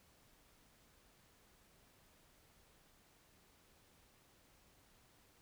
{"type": "silence", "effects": ["pink hiss -69 dBFS RMS until 5.41 s"]}